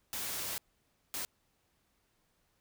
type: noise bursts at uneven times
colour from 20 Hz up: white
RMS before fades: -38 dBFS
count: 2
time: 0.13-0.58 / 1.14-1.25 s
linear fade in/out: 0 ms
effects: pink hiss -75 dBFS RMS until 2.6 s